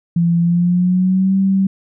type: tone with pitch glide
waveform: sine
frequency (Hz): 170 to 193.04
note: F3 to G3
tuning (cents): -46 to -26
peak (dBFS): -11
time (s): 0.16-1.67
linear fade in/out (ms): 5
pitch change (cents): +220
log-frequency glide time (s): 0.41-1.36
effects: none